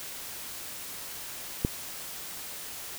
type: click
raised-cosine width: 3 ms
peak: -11 dBFS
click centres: 1.649 s
effects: white hiss -40 dBFS RMS until 2.98 s